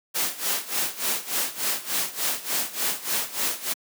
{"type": "noise with tremolo", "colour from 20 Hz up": "white", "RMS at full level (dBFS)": -24, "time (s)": [0.14, 3.74], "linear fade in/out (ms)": 20, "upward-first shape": "sine", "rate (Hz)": 3.4, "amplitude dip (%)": 85, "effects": ["high-pass 200 Hz 12 dB/octave"]}